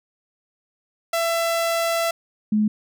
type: tone pair in turn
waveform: sawtooth / sine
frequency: 669 / 212.6 Hz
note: E5 / G#3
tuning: +25 / +41 cents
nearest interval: octave + minor sixth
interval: 1984 cents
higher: first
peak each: -16 dBFS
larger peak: neither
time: 1.13-2.11 / 2.52-2.68 s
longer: first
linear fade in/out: 5 ms
effects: none